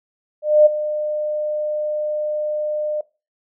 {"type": "tone with ADSR envelope", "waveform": "sine", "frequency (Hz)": 604, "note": "D5", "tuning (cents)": 48, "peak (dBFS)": -6, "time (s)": [0.42, 3.01], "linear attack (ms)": 240, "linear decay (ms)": 15, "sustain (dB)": -14, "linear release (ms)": 4, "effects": ["noise-tail reverb RT60 0.3 s tail -21 dB re dry"]}